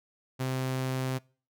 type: tone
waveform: sawtooth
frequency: 130.3 Hz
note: C3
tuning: 7 cents flat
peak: -25 dBFS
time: 0.39-1.19 s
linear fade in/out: 20 ms
effects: noise-tail reverb RT60 0.4 s tail -24 dB re dry